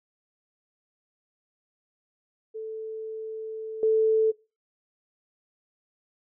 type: tone with level steps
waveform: sine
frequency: 440 Hz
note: A4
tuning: in tune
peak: -32 / -18 dBFS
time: 2.54-4.32 s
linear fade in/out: 20 ms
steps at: 3.83 s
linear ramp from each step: 2 ms
effects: noise-tail reverb RT60 0.3 s tail -22 dB re dry